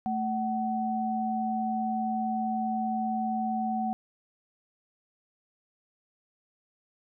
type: tone pair together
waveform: sine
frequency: 221.2 / 751.6 Hz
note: A3 / F#5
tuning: +9 / +27 cents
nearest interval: octave + major sixth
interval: 2118 cents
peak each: -30 / -29 dBFS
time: 0.06-3.93 s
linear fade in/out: 0 ms
effects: none